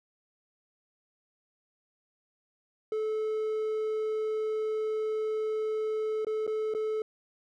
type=tone with dropouts; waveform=triangle; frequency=434 Hz; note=A4; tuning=24 cents flat; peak=-26 dBFS; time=2.92-7.02 s; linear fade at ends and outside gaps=2 ms; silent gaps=6.248-6.268 / 6.467-6.476 / 6.739-6.748 s; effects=none